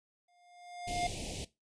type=tone with exponential growth; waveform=square; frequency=707 Hz; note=F5; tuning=21 cents sharp; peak=-30 dBFS; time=0.28-1.07 s; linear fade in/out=5 ms; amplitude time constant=170 ms
type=band-stop noise; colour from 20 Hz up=pink; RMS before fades=-40 dBFS; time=0.87-1.45 s; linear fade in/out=10 ms; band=770 to 2300 Hz; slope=48 dB/octave
effects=noise-tail reverb RT60 0.2 s tail -17 dB re dry + resampled to 22050 Hz